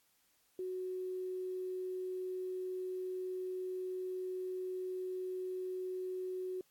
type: tone with quantisation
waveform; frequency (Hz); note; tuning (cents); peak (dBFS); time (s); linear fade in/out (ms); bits
sine; 369.8; F#4; -1; -37; 0.59-6.61; 2; 11
effects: white hiss -73 dBFS RMS until 6.7 s + AAC 64 kbps